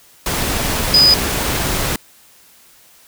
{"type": "tone in noise", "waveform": "sine", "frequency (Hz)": 4978, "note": "D#8", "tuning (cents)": 0, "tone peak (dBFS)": -7, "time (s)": [0.94, 1.14], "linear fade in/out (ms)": 2, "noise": "pink", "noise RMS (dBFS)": -19, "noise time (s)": [0.26, 1.96], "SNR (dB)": 9, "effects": ["white hiss -48 dBFS RMS until 3.07 s"]}